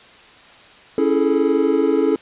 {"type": "chord", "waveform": "triangle", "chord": "A major seventh", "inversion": "first", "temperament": "equal with one note detuned", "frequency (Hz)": [277.2, 329.6, 419.2, 440], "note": ["C#4", "E4", "G#4", "A4"], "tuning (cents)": [0, 0, 16, 0], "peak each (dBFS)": -18, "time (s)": [0.98, 2.16], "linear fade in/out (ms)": 2, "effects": ["white hiss -45 dBFS RMS until 2.21 s", "resampled to 8000 Hz"]}